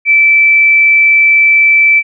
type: tone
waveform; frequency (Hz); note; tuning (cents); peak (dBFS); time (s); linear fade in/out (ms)
sine; 2322; D7; -20; -4; 0.05-2.03; 50
effects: none